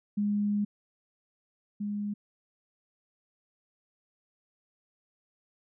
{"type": "tone pair in turn", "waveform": "sine", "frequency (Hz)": [206, 206], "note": ["G#3", "G#3"], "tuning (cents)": [-14, -14], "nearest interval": "unison", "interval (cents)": 0, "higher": "neither", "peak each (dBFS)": [-25, -30], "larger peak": "first", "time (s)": [[0.17, 0.65], [1.8, 2.14]], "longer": "first", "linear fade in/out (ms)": 10, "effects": []}